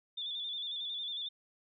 sine tone with vibrato, 3520 Hz, A7, in tune, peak -36 dBFS, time 0.17-1.29 s, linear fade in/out 10 ms, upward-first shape square, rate 11 Hz, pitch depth 41 cents each way, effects none

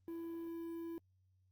triangle tone with quantisation, 333.4 Hz, E4, 20 cents sharp, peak -40 dBFS, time 0.08-0.98 s, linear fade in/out 0 ms, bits 11, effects added 93 Hz sine -70 dBFS peak until 1.51 s + Opus 24 kbps

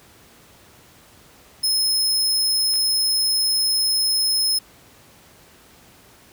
sawtooth tone, 5170 Hz, E8, 34 cents flat, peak -15 dBFS, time 1.63-4.59 s, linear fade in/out 10 ms
clicks, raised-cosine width 0.2 ms, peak -23 dBFS, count 2, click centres 2.738 / 2.756 s
effects pink hiss -50 dBFS RMS until 6.32 s + high-pass 60 Hz 12 dB/octave

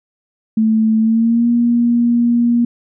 sine tone with pitch glide, 220.2 to 237.4 Hz, A3 to A#3, +2 to +32 cents, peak -10 dBFS, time 0.57-2.65 s, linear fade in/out 5 ms, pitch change +130 cents, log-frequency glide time 0.99-1.48 s, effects none

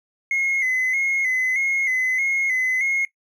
triangle tone with vibrato, 2093 Hz, C7, in tune, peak -16 dBFS, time 0.31-3.05 s, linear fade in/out 2 ms, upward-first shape square, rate 1.6 Hz, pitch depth 53 cents each way, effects noise-tail reverb RT60 0.1 s tail -19 dB re dry + tanh soft clip ceiling -14 dBFS

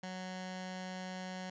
15% pulse tone with notch filter, 185 Hz, F#3, in tune, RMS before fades -43 dBFS, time 0.03-1.5 s, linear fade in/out 5 ms, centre 400 Hz, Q 1.2, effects resampled to 16000 Hz + 11-bit

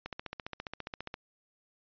click train, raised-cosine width 0.3 ms, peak -22 dBFS, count 17, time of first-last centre 0.06-1.141 s, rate 14.8 Hz, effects resampled to 11025 Hz

